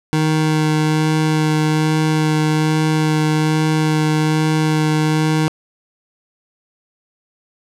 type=tone with vibrato; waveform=25% pulse; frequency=155.3 Hz; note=D#3; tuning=3 cents flat; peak=-10 dBFS; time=0.13-5.48 s; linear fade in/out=0 ms; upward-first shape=sine; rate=1.2 Hz; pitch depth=10 cents each way; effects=low-pass 9000 Hz 12 dB/octave + 7-bit

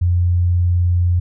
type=tone; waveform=sine; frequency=88.1 Hz; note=F2; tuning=16 cents sharp; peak=-12 dBFS; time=0.01-1.2 s; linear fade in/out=10 ms; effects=none

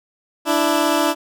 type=tone pair together; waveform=15% pulse; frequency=294.2 / 330.2 Hz; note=D4 / E4; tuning=+3 / +3 cents; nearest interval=major second; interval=200 cents; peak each=-12 dBFS; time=0.45-1.15 s; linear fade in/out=50 ms; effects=none

